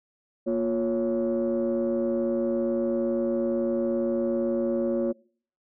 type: tone cluster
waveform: sine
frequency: 235.2 / 352.9 / 555 Hz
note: A#3 / F4 / C#5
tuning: +16 / +18 / +2 cents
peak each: -26 dBFS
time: 0.46-5.13 s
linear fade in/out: 20 ms
effects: noise-tail reverb RT60 0.5 s tail -23 dB re dry + tanh soft clip ceiling -18 dBFS